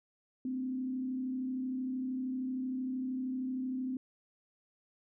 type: tone with frequency modulation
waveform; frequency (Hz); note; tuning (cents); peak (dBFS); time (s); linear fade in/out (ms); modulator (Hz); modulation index
sine; 257.5; C4; -28; -33; 0.45-3.97; 2; 33; 0.38
effects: none